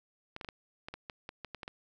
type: clicks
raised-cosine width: 0.3 ms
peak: -25 dBFS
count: 12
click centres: 0.364 / 0.412 / 0.447 / 0.488 / 0.885 / 0.94 / 1.098 / 1.291 / 1.447 / 1.547 / 1.632 / 1.679 s
effects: none